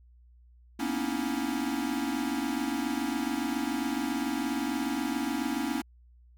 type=tone cluster; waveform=square; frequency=234.2 / 251.1 / 278.5 / 305.5 / 325.6 Hz; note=A#3 / B3 / C#4 / D#4 / E4; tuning=+8 / +29 / +8 / -32 / -21 cents; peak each=-37 / -37 / -33 / -39 / -37 dBFS; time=0.79-5.82 s; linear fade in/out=10 ms; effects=added 60 Hz sine -54 dBFS peak until 6.37 s